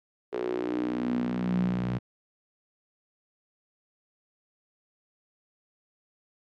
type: tone with high-pass filter sweep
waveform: sawtooth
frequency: 61 Hz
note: B1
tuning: 21 cents flat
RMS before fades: -29 dBFS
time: 0.32-1.99 s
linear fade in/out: 20 ms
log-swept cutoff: 410 to 140 Hz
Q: 7
effects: low-pass 3000 Hz 12 dB/octave